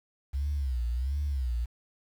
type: tone with vibrato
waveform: sine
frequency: 65.4 Hz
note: C2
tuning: in tune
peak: -26 dBFS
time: 0.33-1.66 s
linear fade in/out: 20 ms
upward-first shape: sine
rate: 1.4 Hz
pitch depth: 190 cents each way
effects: tanh soft clip ceiling -23 dBFS + 9-bit